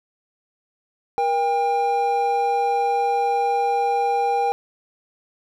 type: tone pair together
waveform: triangle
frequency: 475 / 798.9 Hz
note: A#4 / G5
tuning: +33 / +33 cents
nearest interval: major sixth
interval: 900 cents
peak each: -22 / -17 dBFS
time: 1.18-4.52 s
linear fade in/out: 0 ms
effects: none